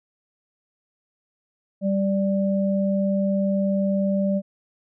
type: tone pair together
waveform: sine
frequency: 196 / 587.3 Hz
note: G3 / D5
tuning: 0 / 0 cents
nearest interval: octave + perfect fifth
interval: 1900 cents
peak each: -20 / -25 dBFS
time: 1.81-4.42 s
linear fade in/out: 50 ms
effects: none